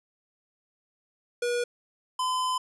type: tone pair in turn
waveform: square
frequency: 482.7 / 1018.7 Hz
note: B4 / C6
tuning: -40 / -47 cents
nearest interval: octave + minor second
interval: 1293 cents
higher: second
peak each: -26 dBFS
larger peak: neither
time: 1.42-1.64 / 2.19-2.58 s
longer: second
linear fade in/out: 5 ms
effects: resampled to 24000 Hz + 11-bit